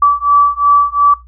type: beating tone pair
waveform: sine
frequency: 1152 / 1154.8 Hz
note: D6 / D6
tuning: -34 / -30 cents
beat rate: 2.8 Hz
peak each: -10 dBFS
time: 0.02-1.14 s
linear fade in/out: 5 ms
effects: noise-tail reverb RT60 0.2 s tail -20 dB re dry + added 60 Hz sine -37 dBFS peak until 1.27 s